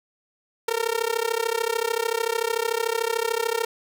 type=tone with amplitude modulation; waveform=sawtooth; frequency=458.7 Hz; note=A#4; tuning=28 cents flat; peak=-15 dBFS; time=0.68-3.65 s; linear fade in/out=5 ms; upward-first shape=sine; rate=33.5 Hz; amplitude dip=95%; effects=none